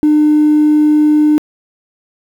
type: tone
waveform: triangle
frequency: 301.7 Hz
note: D4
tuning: 47 cents sharp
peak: -3 dBFS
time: 0.03-1.38 s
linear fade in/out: 0 ms
effects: tanh soft clip ceiling -3 dBFS + 7-bit